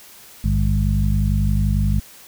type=harmonic tone with a mistuned harmonic; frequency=51.2 Hz; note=G#1; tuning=24 cents flat; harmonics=1 / 2 / 3 / 4; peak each=-18 / -21 / -23 / -24 dBFS; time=0.44-2 s; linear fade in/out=5 ms; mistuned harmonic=1; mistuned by=+150 cents; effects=white hiss -44 dBFS RMS until 2.27 s